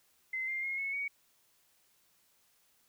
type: tone with pitch steps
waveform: sine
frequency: 2060 / 2105 / 2150 / 2196 / 2244 Hz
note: C7 / C7 / C7 / C#7 / C#7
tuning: -28 / +10 / +47 / -17 / +21 cents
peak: -33 dBFS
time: 0.33-1.08 s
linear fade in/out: 5 ms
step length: 150 ms
effects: white hiss -70 dBFS RMS until 2.88 s